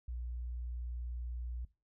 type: tone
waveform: sine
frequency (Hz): 60.3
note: B1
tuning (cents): -41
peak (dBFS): -37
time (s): 0.08-1.65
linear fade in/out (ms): 5
effects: noise-tail reverb RT60 0.3 s tail -19 dB re dry + tanh soft clip ceiling -33 dBFS